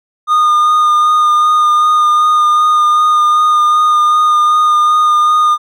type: tone with vibrato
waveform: triangle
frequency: 1221 Hz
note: D#6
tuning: 33 cents flat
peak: -5 dBFS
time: 0.27-5.58 s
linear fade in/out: 50 ms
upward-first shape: sine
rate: 2.6 Hz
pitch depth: 14 cents each way
effects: none

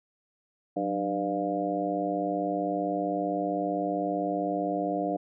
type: harmonic tone with a mistuned harmonic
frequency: 100 Hz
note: G2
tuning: 35 cents sharp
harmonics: 2 / 3 / 4 / 5 / 6 / 7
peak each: -36 / -31 / -38 / -35 / -34 / -31 dBFS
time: 0.76-5.17 s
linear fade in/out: 10 ms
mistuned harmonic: 2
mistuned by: -140 cents
effects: none

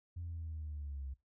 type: linear sweep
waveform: sine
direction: down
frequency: 87.31 to 65.7 Hz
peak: -39 dBFS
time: 0.16-1.14 s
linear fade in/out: 10 ms
effects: noise-tail reverb RT60 0.2 s tail -21 dB re dry + tanh soft clip ceiling -36 dBFS

